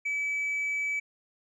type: tone with tanh clipping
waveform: sine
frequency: 2295 Hz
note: D7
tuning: 40 cents flat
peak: -28 dBFS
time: 0.05-1 s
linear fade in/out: 10 ms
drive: 1 dB
effects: none